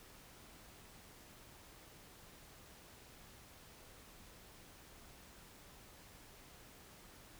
silence, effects pink hiss -59 dBFS RMS until 7.39 s

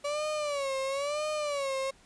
35% pulse tone with vibrato, 571 Hz, D5, 49 cents flat, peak -28 dBFS, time 0.04-1.91 s, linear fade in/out 10 ms, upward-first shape sine, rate 1 Hz, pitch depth 120 cents each way, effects pink hiss -60 dBFS RMS until 2.05 s + resampled to 22050 Hz

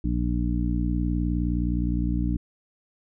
harmonic tone, 59.5 Hz, A#1, 36 cents sharp, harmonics 1 / 2 / 3 / 4 / 5, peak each -25 / -31 / -29 / -32 / -30 dBFS, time 0.04-2.37 s, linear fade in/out 5 ms, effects none

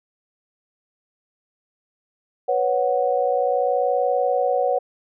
sine chord, B suspended second, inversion none, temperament equal, 493.9 / 554.4 / 740 Hz, B4 / C#5 / F#5, 0 / 0 / 0 cents, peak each -22 dBFS, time 2.48-4.79 s, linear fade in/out 10 ms, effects none

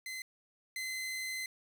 sawtooth tone pair in turn, 2052 / 2052 Hz, C7 / C7, -34 / -34 cents, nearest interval unison, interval 0 cents, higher neither, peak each -36 / -33 dBFS, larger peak second, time 0.06-0.22 / 0.76-1.46 s, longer second, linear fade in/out 2 ms, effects 10-bit

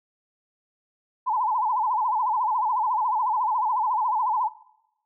sine tone with vibrato, 930 Hz, A#5, 4 cents flat, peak -21 dBFS, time 1.26-4.49 s, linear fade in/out 20 ms, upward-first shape sine, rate 14 Hz, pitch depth 170 cents each way, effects noise-tail reverb RT60 0.9 s tail -19 dB re dry

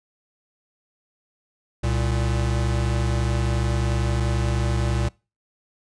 square tone pair together, 65.33 / 116.54 Hz, C2 / A#2, -2 / 0 cents, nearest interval minor seventh, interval 1002 cents, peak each -24 dBFS, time 1.83-5.09 s, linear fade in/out 10 ms, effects noise-tail reverb RT60 0.3 s tail -24 dB re dry + resampled to 22050 Hz

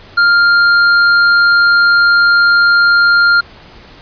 triangle tone with tanh clipping, 1400 Hz, F6, 4 cents sharp, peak -8 dBFS, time 0.17-3.41 s, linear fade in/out 10 ms, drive 18 dB, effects pink hiss -38 dBFS RMS until 4.01 s + resampled to 11025 Hz

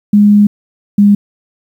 sine tone pair in turn, 206.4 / 203.7 Hz, G#3 / G#3, -10 / -33 cents, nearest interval unison, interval 23 cents, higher first, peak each -3 dBFS, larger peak neither, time 0.13-0.47 / 0.98-1.15 s, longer first, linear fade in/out 5 ms, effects 7-bit

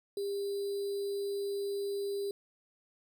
sine tone with sample-and-hold, 400.1 Hz, G4, 35 cents sharp, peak -32 dBFS, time 0.17-2.31 s, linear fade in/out 2 ms, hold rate 4410 Hz, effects none

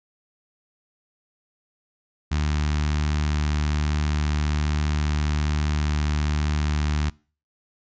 sawtooth tone with notch filter, 74.9 Hz, D2, 35 cents sharp, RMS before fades -23 dBFS, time 2.31-7.1 s, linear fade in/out 10 ms, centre 510 Hz, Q 0.68, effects noise-tail reverb RT60 0.4 s tail -24 dB re dry + resampled to 16000 Hz

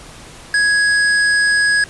sine tone with hard clipping, 1665 Hz, G#6, 4 cents sharp, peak -13 dBFS, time 0.54-1.84 s, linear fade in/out 2 ms, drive 16 dB, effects pink hiss -38 dBFS RMS until 1.89 s + resampled to 24000 Hz

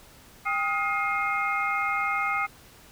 sine tone cluster, 797 / 1255 / 1418 / 2128 / 2491 Hz, G5 / D#6 / F6 / C7 / D#7, +28 / +15 / +26 / +29 / +1 cents, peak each -31 / -28 / -36 / -28 / -37 dBFS, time 0.45-2.47 s, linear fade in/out 20 ms, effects pink hiss -52 dBFS RMS until 2.91 s

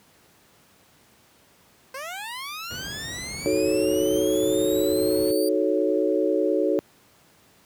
15% pulse linear sweep, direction up, 510 to 4699 Hz, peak -26 dBFS, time 1.94-5.49 s, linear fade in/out 5 ms
brown noise, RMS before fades -33 dBFS, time 2.7-5.32 s, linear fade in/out 10 ms
sine chord, D# half-diminished seventh, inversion none, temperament equal, 311.1 / 370 / 440 / 554.4 Hz, D#4 / F#4 / A4 / C#5, 0 / 0 / 0 / 0 cents, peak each -25 dBFS, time 3.46-6.79 s, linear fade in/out 0 ms
effects pink hiss -57 dBFS RMS until 7.65 s + high-pass 100 Hz 12 dB/octave

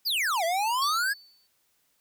square exponential two-way sweep, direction down then up, 5160 to 645 to 1705 Hz, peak -25 dBFS, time 0.05-1.14 s, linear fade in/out 20 ms, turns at 0.44 s
triangle tone with exponential decay, 4505 Hz, C#8, 27 cents sharp, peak -25 dBFS, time 0.82-1.47 s, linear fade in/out 1 ms, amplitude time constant 140 ms
effects white hiss -70 dBFS RMS until 2 s

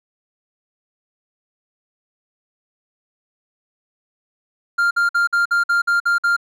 triangle tone bursts, 1397 Hz, F6, in tune, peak -12 dBFS, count 9, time 4.78-6.366 s, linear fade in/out 10 ms, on 130 ms, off 52 ms, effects none

